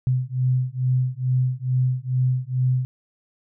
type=beating tone pair; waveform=sine; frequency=126.6 / 128.9 Hz; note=B2 / C3; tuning=+43 / -26 cents; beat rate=2.3 Hz; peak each=-22 / -22 dBFS; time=0.07-2.85 s; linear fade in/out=0 ms; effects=none